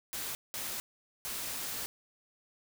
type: noise bursts at uneven times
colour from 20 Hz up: white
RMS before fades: -38 dBFS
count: 3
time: 0.13-0.35 / 0.54-0.8 / 1.25-1.86 s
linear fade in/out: 0 ms
effects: none